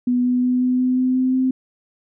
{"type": "tone with pitch steps", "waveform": "sine", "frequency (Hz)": [246.9, 248.6, 250.3, 252.1, 253.8, 255.6, 257.4, 259.2], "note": ["B3", "B3", "B3", "B3", "B3", "C4", "C4", "C4"], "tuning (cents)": [0, 12, 23, 36, 47, -40, -28, -16], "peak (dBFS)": -15, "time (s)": [0.07, 1.51], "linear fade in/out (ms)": 5, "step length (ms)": 180, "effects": []}